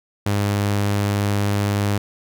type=tone; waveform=sawtooth; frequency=101.7 Hz; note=G#2; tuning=36 cents flat; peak=-14 dBFS; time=0.26-1.98 s; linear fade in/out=5 ms; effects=none